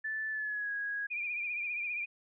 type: tone with pitch glide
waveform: sine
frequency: 1752 to 1653.7 Hz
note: A6 to G#6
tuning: -8 to -8 cents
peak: -33 dBFS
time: 0.04-1.07 s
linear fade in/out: 10 ms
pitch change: -100 cents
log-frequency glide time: 0.3-0.71 s
type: tone with vibrato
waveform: sine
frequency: 2412 Hz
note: D7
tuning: 46 cents sharp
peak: -33 dBFS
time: 1.1-2.06 s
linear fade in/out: 20 ms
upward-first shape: triangle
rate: 15 Hz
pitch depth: 61 cents each way
effects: none